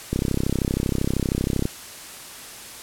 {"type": "click train", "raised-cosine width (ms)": 3, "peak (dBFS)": -9, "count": 51, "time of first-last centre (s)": [0.13, 1.654], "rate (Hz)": 32.8, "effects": ["white hiss -39 dBFS RMS until 2.82 s", "low-pass 12000 Hz 12 dB/octave"]}